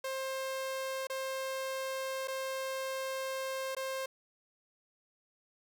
sawtooth tone with dropouts, 530 Hz, C5, 22 cents sharp, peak -31 dBFS, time 0.04-4.06 s, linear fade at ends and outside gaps 5 ms, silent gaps 1.071-1.098 / 2.275-2.281 / 3.75-3.766 s, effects none

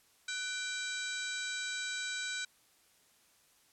harmonic tone with a mistuned harmonic, 784 Hz, G5, in tune, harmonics 2 / 3 / 4 / 5 / 6 / 7 / 8 / 9 / 10, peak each -39 / -44 / -50 / -41 / -52 / -52 / -49 / -49 / -46 dBFS, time 0.28-2.45 s, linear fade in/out 5 ms, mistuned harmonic 2, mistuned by -82 cents, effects white hiss -67 dBFS RMS until 3.72 s + low-pass 12000 Hz 12 dB/octave

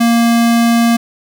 square tone, 233.1 Hz, A#3, in tune, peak -9 dBFS, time 0-0.97 s, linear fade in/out 10 ms, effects none

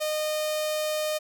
sawtooth tone with notch filter, 613 Hz, D#5, 26 cents flat, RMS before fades -28 dBFS, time 0-1.19 s, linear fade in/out 20 ms, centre 1500 Hz, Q 1.2, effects none

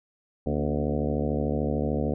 harmonic tone with a mistuned harmonic, 73.42 Hz, D2, in tune, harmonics 1 / 2 / 3 / 4 / 5 / 6 / 7 / 8 / 9 / 10, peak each -31 / -31 / -30 / -33 / -37 / -33 / -33 / -37 / -40 / -41 dBFS, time 0.46-2.14 s, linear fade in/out 5 ms, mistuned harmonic 3, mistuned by +74 cents, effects none

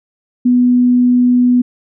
sine tone, 246.9 Hz, B3, in tune, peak -7 dBFS, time 0.45-1.62 s, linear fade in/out 10 ms, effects none

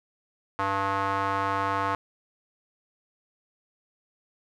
square tone with band-pass filter, 98 Hz, G2, in tune, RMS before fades -27 dBFS, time 0.59-1.95 s, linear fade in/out 0 ms, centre 1100 Hz, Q 2.7, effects none

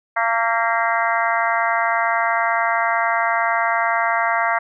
harmonic tone with a mistuned harmonic, 228.9 Hz, A#3, 31 cents flat, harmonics 3 / 4 / 5 / 6 / 7 / 8 / 9, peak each -22 / -23 / -24 / -25 / -25 / -26 / -27 dBFS, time 0.16-4.59 s, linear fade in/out 10 ms, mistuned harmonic 8, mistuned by +47 cents, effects none

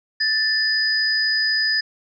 sine tone pair together, 1760 / 4978 Hz, A6 / D#8, 0 / 0 cents, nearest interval octave + tritone, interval 1800 cents, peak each -20 dBFS, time 0.2-1.81 s, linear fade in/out 10 ms, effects none

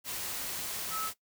sine tone in noise, 1298 Hz, E6, 27 cents flat, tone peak -34 dBFS, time 0.9-1.11 s, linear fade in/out 50 ms, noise white, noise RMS -37 dBFS, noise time 0.04-1.14 s, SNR 0 dB, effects noise-tail reverb RT60 0.1 s tail -17 dB re dry

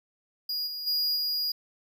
square tone with level steps, 4873 Hz, D#8, 37 cents flat, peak -29 / -34 / -25 / -27 dBFS, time 0.49-1.52 s, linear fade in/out 5 ms, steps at 0.66 / 0.86 / 1.15 s, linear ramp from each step 20 ms, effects none

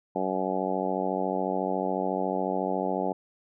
harmonic tone, 94 Hz, F#2, 28 cents sharp, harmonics 2 / 3 / 4 / 5 / 6 / 7 / 8 / 9, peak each -34 / -34 / -34 / -34 / -34 / -34 / -34 / -34 dBFS, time 0.15-3.13 s, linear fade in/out 10 ms, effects none

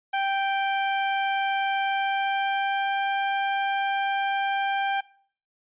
sawtooth tone with pitch glide, 784 to 789 Hz, G5 to G5, 0 to +11 cents, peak -19 dBFS, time 0.13-5.01 s, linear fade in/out 10 ms, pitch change +11 cents, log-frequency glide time 1.85-3.02 s, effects noise-tail reverb RT60 0.5 s tail -20 dB re dry + resampled to 8000 Hz

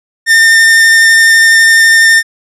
45% pulse tone with vibrato, 1810 Hz, A6, 48 cents sharp, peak -3 dBFS, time 0.26-2.23 s, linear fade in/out 50 ms, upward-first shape sine, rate 12 Hz, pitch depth 9 cents each way, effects low-pass 11000 Hz 12 dB/octave

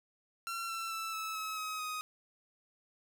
sawtooth tone with pitch steps, 1361 / 1342.3 / 1323.8 / 1305.6 / 1287.6 / 1269.9 / 1252.4 Hz, F6 / E6 / E6 / E6 / E6 / D#6 / D#6, -45 / +31 / +7 / -17 / -41 / +35 / +11 cents, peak -33 dBFS, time 0.47-2.01 s, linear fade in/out 0 ms, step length 220 ms, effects none

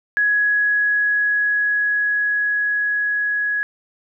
sine tone with level ramp, 1674 Hz, G#6, 13 cents sharp, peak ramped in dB -14 to -18 dBFS, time 0.17-3.63 s, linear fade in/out 0 ms, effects none

